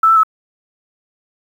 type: tone with pitch steps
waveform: sine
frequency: 1317 / 1329 / 1294 Hz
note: E6 / E6 / E6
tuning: -2 / +14 / -32 cents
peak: -7 dBFS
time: 0.03-0.234 s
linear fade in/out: 5 ms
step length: 68 ms
effects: 7-bit